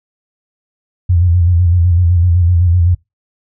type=tone with vibrato; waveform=sine; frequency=87.31 Hz; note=F2; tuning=in tune; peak=-7 dBFS; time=1.09-2.95 s; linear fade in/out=10 ms; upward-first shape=square; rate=7.9 Hz; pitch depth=56 cents each way; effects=noise-tail reverb RT60 0.2 s tail -24 dB re dry